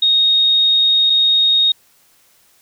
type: tone pair in turn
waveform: sine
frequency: 3729 / 3729 Hz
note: A#7 / A#7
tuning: 0 / 0 cents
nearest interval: unison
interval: 0 cents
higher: neither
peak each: -10 dBFS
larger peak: neither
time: 0.02-1.1 / 1.1-1.72 s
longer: first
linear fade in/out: 5 ms
effects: white hiss -54 dBFS RMS until 2.61 s